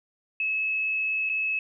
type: tone with dropouts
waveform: sine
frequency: 2588 Hz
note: E7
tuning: 32 cents flat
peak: -24 dBFS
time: 0.4-1.59 s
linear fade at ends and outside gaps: 2 ms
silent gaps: 1.292-1.297 s
effects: none